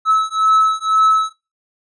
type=beating tone pair; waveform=triangle; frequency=1298 / 1300 Hz; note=E6 / E6; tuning=-27 / -24 cents; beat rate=2 Hz; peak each=-13 dBFS; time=0.05-1.33 s; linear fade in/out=50 ms; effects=noise-tail reverb RT60 0.3 s tail -24 dB re dry + resampled to 22050 Hz